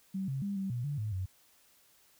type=tone with pitch steps; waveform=sine; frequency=191.9 / 134.9 / 200.2 / 193.2 / 121.2 / 144.8 / 107 / 93.6 Hz; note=G3 / C#3 / G3 / G3 / B2 / D3 / A2 / F#2; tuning=-37 / -47 / +37 / -25 / -32 / -24 / -48 / +20 cents; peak=-32 dBFS; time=0.14-1.26 s; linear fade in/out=10 ms; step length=140 ms; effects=white hiss -65 dBFS RMS until 2.19 s